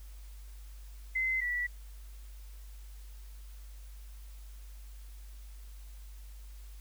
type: tone pair in turn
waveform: sine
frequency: 2057 / 1953.1 Hz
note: C7 / B6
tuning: -30 / -20 cents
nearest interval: minor second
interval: 90 cents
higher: first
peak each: -28 / -30 dBFS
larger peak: first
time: 1.15-1.41 / 1.41-1.67 s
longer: neither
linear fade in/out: 10 ms
effects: added 50 Hz sine -45 dBFS peak until 6.8 s + white hiss -61 dBFS RMS until 6.8 s